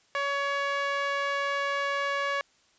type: tone with band-pass filter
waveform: sawtooth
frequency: 562 Hz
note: C#5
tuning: 24 cents sharp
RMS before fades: -29 dBFS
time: 0.15-2.41 s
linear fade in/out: 0 ms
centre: 1600 Hz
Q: 1.2
effects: white hiss -64 dBFS RMS until 2.78 s + resampled to 16000 Hz